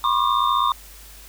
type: tone cluster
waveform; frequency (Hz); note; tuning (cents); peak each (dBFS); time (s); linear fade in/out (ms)
sine; 987 / 1077 / 1132 / 1192 / 3628; B5 / C6 / C#6 / D6 / A#7; -1 / +50 / +36 / +25 / -48; -24 / -20 / -29 / -22 / -28; 0.04-0.72; 2
effects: added 50 Hz sine -44 dBFS peak until 1.28 s + white hiss -45 dBFS RMS until 1.28 s